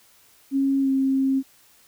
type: tone with pitch glide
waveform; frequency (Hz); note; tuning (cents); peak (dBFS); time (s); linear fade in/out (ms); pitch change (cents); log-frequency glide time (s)
sine; 272.8 to 268; C#4 to C4; -28 to +42; -18; 0.51-1.43; 50; -30; 0.81-0.9
effects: white hiss -56 dBFS RMS until 1.87 s